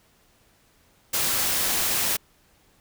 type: noise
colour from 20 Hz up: white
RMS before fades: -24 dBFS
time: 1.13-2.17 s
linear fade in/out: 10 ms
effects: pink hiss -61 dBFS RMS until 2.8 s